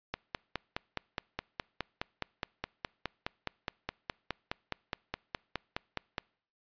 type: click train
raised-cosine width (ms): 0.3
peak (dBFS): -17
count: 30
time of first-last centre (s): 0.14-6.182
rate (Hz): 4.8
effects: noise-tail reverb RT60 0.6 s tail -26 dB re dry + resampled to 11025 Hz